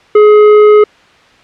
triangle tone with tanh clipping, 421.3 Hz, G#4, 25 cents sharp, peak -3 dBFS, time 0.15-0.84 s, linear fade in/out 5 ms, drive 14 dB, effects white hiss -43 dBFS RMS until 1.43 s + low-pass 3000 Hz 12 dB/octave

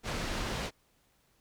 pink low-pass noise, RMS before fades -35 dBFS, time 0.03-0.71 s, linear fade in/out 50 ms, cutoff 5600 Hz, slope 12 dB/octave, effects pink hiss -70 dBFS RMS until 1.4 s

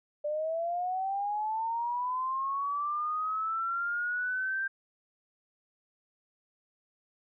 sine linear sweep, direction up, 587.3 to 1582 Hz, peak -29 dBFS, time 0.24-4.68 s, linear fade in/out 10 ms, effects none

